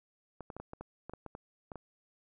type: clicks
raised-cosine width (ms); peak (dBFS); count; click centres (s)
1; -29; 12; 0.407 / 0.502 / 0.566 / 0.6 / 0.734 / 0.81 / 1.096 / 1.136 / 1.263 / 1.351 / 1.718 / 1.757
effects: none